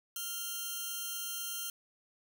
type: tone pair together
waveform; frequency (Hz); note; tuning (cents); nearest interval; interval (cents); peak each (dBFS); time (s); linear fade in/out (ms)
5% pulse; 1396.9 / 3136; F6 / G7; 0 / 0; octave + major second; 1400; -30 / -30; 0.16-1.7; 2
effects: none